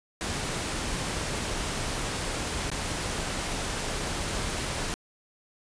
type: noise with dropouts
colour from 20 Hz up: pink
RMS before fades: -31 dBFS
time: 0.21-4.94 s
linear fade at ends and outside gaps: 0 ms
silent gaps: 2.701-2.716 s
effects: resampled to 22050 Hz